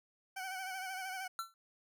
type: tone with vibrato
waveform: 20% pulse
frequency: 755 Hz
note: F#5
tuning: 35 cents sharp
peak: -35 dBFS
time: 0.36-1.28 s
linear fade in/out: 10 ms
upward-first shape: sine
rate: 13 Hz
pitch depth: 49 cents each way
type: tone with exponential decay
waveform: square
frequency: 1350 Hz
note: E6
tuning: 41 cents sharp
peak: -34 dBFS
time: 1.39-1.54 s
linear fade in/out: 1 ms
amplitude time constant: 32 ms
effects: none